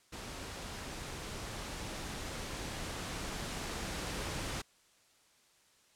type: noise with level ramp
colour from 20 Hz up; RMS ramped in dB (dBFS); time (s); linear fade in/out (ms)
pink; -44 to -38; 0.12-4.62; 10
effects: white hiss -67 dBFS RMS until 5.95 s + low-pass 9000 Hz 12 dB/octave